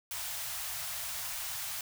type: band-stop noise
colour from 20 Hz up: white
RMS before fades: -38 dBFS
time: 0.11-1.81 s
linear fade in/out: 2 ms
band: 150 to 600 Hz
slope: 96 dB/octave
effects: none